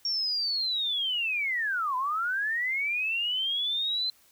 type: linear two-way sweep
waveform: sine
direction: down then up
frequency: 5560 to 990 to 4103 Hz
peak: -26 dBFS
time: 0.05-4.1 s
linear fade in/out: 2 ms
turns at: 1.96 s
effects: white hiss -61 dBFS RMS until 4.31 s